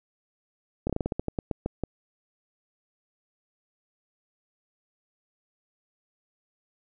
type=slowing click train; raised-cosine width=2 ms; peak=-14 dBFS; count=13; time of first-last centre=0.87-1.837 s; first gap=26 ms; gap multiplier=1.19; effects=none